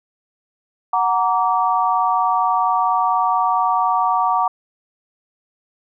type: chord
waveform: sine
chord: Gb augmented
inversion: none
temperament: equal with one note detuned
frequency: 740 / 932.3 / 1156.5 Hz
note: Gb5 / Bb5 / D6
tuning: 0 / 0 / -27 cents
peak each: -19 dBFS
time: 0.93-4.48 s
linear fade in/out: 5 ms
effects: none